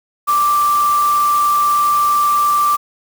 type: tone in noise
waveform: sine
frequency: 1174.7 Hz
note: D6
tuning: in tune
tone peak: -11 dBFS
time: 0.27-2.77 s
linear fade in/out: 20 ms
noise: white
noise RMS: -28 dBFS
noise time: 0.27-2.77 s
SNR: +14 dB
effects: none